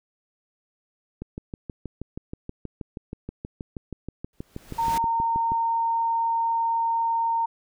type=click train; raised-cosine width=3 ms; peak=-20 dBFS; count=28; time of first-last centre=1.22-5.519 s; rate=6.28 Hz
type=noise with exponential growth; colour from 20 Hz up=pink; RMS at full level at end=-31 dBFS; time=4.33-4.98 s; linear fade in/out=2 ms; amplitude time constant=140 ms
type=tone; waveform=sine; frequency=918 Hz; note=A#5; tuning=27 cents flat; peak=-21 dBFS; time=4.78-7.46 s; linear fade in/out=10 ms
effects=none